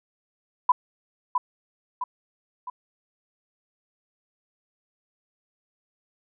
sine tone with echo, 996 Hz, B5, 14 cents sharp, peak -13 dBFS, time 0.69-0.72 s, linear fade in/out 5 ms, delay 660 ms, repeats 3, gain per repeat -6 dB, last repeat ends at 2.7 s, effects none

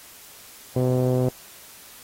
sawtooth tone with low-pass filter, 126.9 Hz, B2, 47 cents sharp, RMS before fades -21 dBFS, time 0.76-1.29 s, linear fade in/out 5 ms, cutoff 510 Hz, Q 2.4, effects white hiss -46 dBFS RMS until 2.03 s + AAC 48 kbps

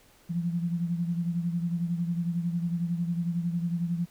sine beating tone pair, 170.1 / 181.1 Hz, F3 / F#3, -45 / -37 cents, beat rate 11 Hz, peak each -27 / -34 dBFS, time 0.29-4.06 s, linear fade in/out 20 ms, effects pink hiss -59 dBFS RMS until 4.1 s

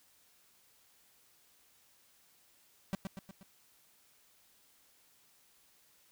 45% pulse tone with echo, 193.4 Hz, G3, 23 cents flat, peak -32 dBFS, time 2.93-2.95 s, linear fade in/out 0 ms, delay 120 ms, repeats 4, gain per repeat -5 dB, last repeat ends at 3.43 s, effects white hiss -67 dBFS RMS until 6.11 s

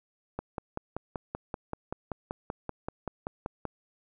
click train, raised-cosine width 1 ms, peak -19 dBFS, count 18, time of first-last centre 0.39-3.653 s, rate 5.21 Hz, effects none

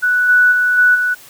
sine tone with level steps, 1480 Hz, F#6, in tune, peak -11 / -7 / -11 / -7 / -13 dBFS, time 0.02-1.15 s, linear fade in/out 20 ms, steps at 0.28 / 0.51 / 0.77 / 0.94 s, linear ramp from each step 20 ms, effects white hiss -41 dBFS RMS until 1.29 s

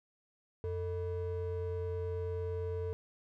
triangle ring-modulated tone, 267.1 Hz, C4, 36 cents sharp, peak -29 dBFS, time 0.64-2.93 s, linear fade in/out 0 ms, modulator 178 Hz, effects none

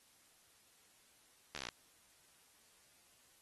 slowing click train, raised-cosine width 0.2 ms, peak -24 dBFS, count 10, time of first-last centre 1.55-1.688 s, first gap 13 ms, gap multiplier 1.04, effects white hiss -68 dBFS RMS until 3.41 s + AAC 32 kbps

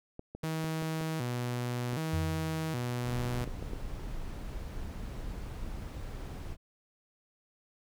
clicks, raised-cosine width 2 ms, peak -28 dBFS, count 10, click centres 0.194 / 0.35 / 0.437 / 0.643 / 0.823 / 1.011 / 1.932 / 3.476 / 3.626 / 3.734 s
sawtooth tone with vibrato, 139.7 Hz, C#3, 14 cents sharp, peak -28 dBFS, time 0.43-3.45 s, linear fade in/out 10 ms, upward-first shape square, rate 0.65 Hz, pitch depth 230 cents each way
sine tone with exponential decay, 87.4 Hz, F2, 2 cents sharp, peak -28 dBFS, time 2.13-3.24 s, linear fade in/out 5 ms, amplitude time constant 240 ms
brown noise, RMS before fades -39 dBFS, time 3.03-6.57 s, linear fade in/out 50 ms
effects none

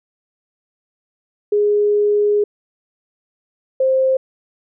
sine tone pair in turn, 414.5 / 525.7 Hz, G#4 / C5, -3 / +8 cents, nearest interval major third, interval 411 cents, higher second, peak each -12 dBFS, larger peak neither, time 1.52-2.44 / 3.8-4.17 s, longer first, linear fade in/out 5 ms, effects none

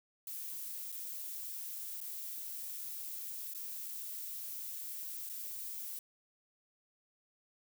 violet noise with dropouts, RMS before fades -43 dBFS, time 0.27-5.99 s, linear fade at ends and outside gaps 2 ms, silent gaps 0.919-0.924 / 2.005-2.012 / 3.538-3.547 / 5.292-5.296 s, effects none

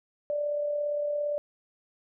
sine tone with amplitude modulation, 587 Hz, D5, 1 cent flat, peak -25 dBFS, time 0.3-1.38 s, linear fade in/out 0 ms, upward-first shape sine, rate 37.5 Hz, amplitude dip 35%, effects none

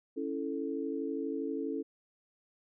sine chord, A major, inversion first, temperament equal, 277.2 / 329.6 / 440 Hz, C#4 / E4 / A4, 0 / 0 / 0 cents, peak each -36 / -38 / -37 dBFS, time 0.16-1.83 s, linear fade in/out 20 ms, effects none

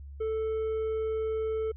triangle tone, 440 Hz, A4, in tune, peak -26 dBFS, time 0.2-1.72 s, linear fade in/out 10 ms, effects added 70 Hz sine -41 dBFS peak until 1.76 s + resampled to 8000 Hz

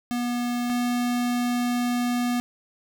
square tone pair in turn, 242.3 / 243.5 Hz, B3 / B3, -33 / -24 cents, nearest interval unison, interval 9 cents, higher second, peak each -25 / -23 dBFS, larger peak second, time 0.11-0.7 / 0.7-2.4 s, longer second, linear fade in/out 0 ms, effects none

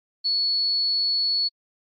sine tone, 4403 Hz, C#8, 13 cents flat, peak -20 dBFS, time 0.24-1.49 s, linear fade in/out 20 ms, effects AAC 48 kbps

